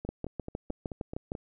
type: two click trains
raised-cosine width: 2 ms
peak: -20 / -24 dBFS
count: 9 / 7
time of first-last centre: 0.09-1.319 / 0.05-1.352 s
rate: 6.51 / 4.61 Hz
effects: none